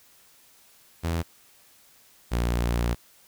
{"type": "tone pair in turn", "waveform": "sawtooth", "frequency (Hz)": [83.5, 59.04], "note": ["E2", "A#1"], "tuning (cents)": [23, 23], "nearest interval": "tritone", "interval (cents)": 600, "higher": "first", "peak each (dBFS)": [-21, -19], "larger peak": "second", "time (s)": [[1.03, 1.23], [2.31, 2.95]], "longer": "second", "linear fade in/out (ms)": 20, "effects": ["white hiss -57 dBFS RMS until 3.27 s"]}